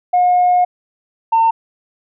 sine tone pair in turn, 719 / 905.9 Hz, F#5 / A#5, -50 / -50 cents, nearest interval major third, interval 400 cents, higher second, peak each -8 dBFS, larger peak neither, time 0.13-0.65 / 1.32-1.51 s, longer first, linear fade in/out 10 ms, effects tanh soft clip ceiling -6 dBFS

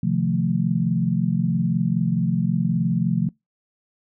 sine chord, F dominant seventh, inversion second, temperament equal, 130.81 / 155.56 / 174.61 / 220 Hz, C3 / Eb3 / F3 / A3, 0 / 0 / 0 / 0 cents, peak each -25 / -27 / -21 / -25 dBFS, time 0.03-3.29 s, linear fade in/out 5 ms, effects noise-tail reverb RT60 0.2 s tail -26 dB re dry

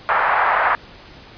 pink band-pass noise, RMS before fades -17 dBFS, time 0.09-0.75 s, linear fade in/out 0 ms, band 750 to 1700 Hz, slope 24 dB/octave, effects pink hiss -42 dBFS RMS until 1.37 s + resampled to 11025 Hz

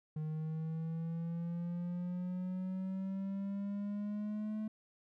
triangle exponential sweep, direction up, 154.1 to 216.6 Hz, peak -34 dBFS, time 0.16-4.68 s, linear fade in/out 5 ms, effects none

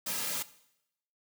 white noise with comb filter, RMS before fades -34 dBFS, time 0.06-0.43 s, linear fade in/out 10 ms, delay 2.7 ms, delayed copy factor -0.6, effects noise-tail reverb RT60 0.8 s tail -17 dB re dry + high-pass 150 Hz 12 dB/octave

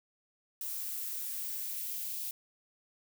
violet noise with high-pass filter sweep, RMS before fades -38 dBFS, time 0.61-2.31 s, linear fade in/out 2 ms, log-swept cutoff 890 to 2800 Hz, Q 1.4, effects none

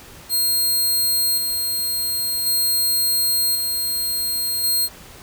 10% pulse tone with tremolo, 4200 Hz, C8, 6 cents sharp, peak -10 dBFS, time 0.29-4.89 s, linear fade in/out 50 ms, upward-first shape square, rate 0.46 Hz, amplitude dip 35%, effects pink hiss -42 dBFS RMS until 5.22 s

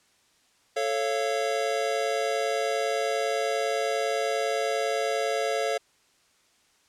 square chord, A augmented, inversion none, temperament just, 440 / 550 / 687.5 Hz, A4 / C#5 / E#5, 0 / -14 / -27 cents, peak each -30 dBFS, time 0.76-5.78 s, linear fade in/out 10 ms, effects white hiss -64 dBFS RMS until 6.88 s + low-pass 8000 Hz 12 dB/octave

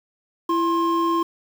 triangle tone pair together, 334.4 / 1061.7 Hz, E4 / C6, +25 / +25 cents, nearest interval octave + minor sixth, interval 2000 cents, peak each -19 dBFS, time 0.49-1.23 s, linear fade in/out 5 ms, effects 7-bit

